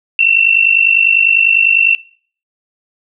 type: tone pair together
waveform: sine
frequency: 2681 / 2731 Hz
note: E7 / F7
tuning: +29 / -39 cents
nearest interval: unison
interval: 32 cents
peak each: -10 dBFS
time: 0.19-1.95 s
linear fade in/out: 2 ms
effects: noise-tail reverb RT60 0.5 s tail -22 dB re dry